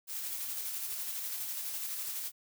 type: noise with tremolo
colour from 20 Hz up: blue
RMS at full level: -37 dBFS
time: 0.07-2.32 s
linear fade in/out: 50 ms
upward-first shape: square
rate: 12 Hz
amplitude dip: 25%
effects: none